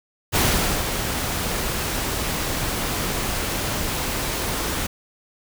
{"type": "noise with ADSR envelope", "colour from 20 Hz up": "pink", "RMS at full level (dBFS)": -18, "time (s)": [0.32, 4.87], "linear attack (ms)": 39, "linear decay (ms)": 490, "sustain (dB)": -7, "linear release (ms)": 8, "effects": []}